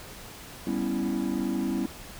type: chord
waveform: triangle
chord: C# half-diminished seventh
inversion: second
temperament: equal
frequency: 196 / 246.9 / 277.2 / 329.6 Hz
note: G3 / B3 / C#4 / E4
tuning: 0 / 0 / 0 / 0 cents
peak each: -29 dBFS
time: 0.67-1.86 s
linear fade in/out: 2 ms
effects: tanh soft clip ceiling -17 dBFS + pink hiss -44 dBFS RMS until 2.19 s